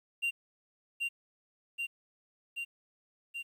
triangle tone with echo, 2772 Hz, F7, 14 cents flat, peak -27 dBFS, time 0.22-0.31 s, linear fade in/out 20 ms, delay 780 ms, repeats 4, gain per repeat -2 dB, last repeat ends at 3.43 s, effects 11-bit

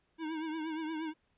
square tone with vibrato, 316.7 Hz, D#4, 31 cents sharp, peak -36 dBFS, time 0.18-1.14 s, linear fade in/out 50 ms, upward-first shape triangle, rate 8.5 Hz, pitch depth 73 cents each way, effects pink hiss -75 dBFS RMS until 1.37 s + resampled to 8000 Hz

